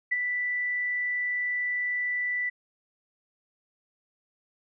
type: tone with ADSR envelope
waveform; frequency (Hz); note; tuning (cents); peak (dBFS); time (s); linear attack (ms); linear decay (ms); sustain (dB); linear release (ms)
sine; 1975.5; B6; 0; -21; 0.11-2.5; 14; 26; -5; 14
effects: none